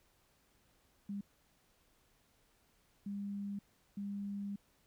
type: tone bursts at uneven times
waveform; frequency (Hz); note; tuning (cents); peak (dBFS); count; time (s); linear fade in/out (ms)
sine; 201.1; G3; +44; -38; 3; 1.09-1.21 / 3.06-3.59 / 3.97-4.56; 5
effects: pink hiss -72 dBFS RMS until 4.86 s